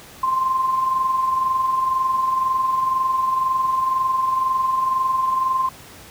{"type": "tone with amplitude modulation", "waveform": "sine", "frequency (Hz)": 1046.5, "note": "C6", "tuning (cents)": 0, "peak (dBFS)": -15, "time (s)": [0.23, 5.69], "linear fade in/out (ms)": 5, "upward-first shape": "sine", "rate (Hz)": 22, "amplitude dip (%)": 45, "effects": ["pink hiss -42 dBFS RMS until 6.1 s", "high-pass 60 Hz 12 dB/octave"]}